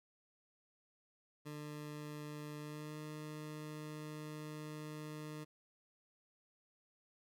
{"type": "tone with pitch glide", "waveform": "20% pulse", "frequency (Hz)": [149.5, 152.55], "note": ["D3", "D#3"], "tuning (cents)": [31, -34], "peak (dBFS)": -40, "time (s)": [1.45, 5.45], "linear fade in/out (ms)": 20, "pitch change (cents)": 35, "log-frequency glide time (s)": [2.57, 2.99], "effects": []}